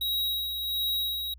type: tone with tremolo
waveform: square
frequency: 3829 Hz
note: A#7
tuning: 46 cents sharp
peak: -26 dBFS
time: 0.01-1.34 s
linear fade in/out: 5 ms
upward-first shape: sine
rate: 1.4 Hz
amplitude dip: 45%
effects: added 62 Hz sine -47 dBFS peak until 1.38 s